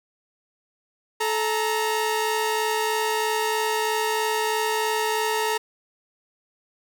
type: tone pair together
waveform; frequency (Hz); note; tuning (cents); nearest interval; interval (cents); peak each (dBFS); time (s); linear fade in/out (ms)
sawtooth; 433.8 / 930.7; A4 / A#5; -25 / -3; octave + minor second; 1322; -21; 1.2-5.58; 10
effects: none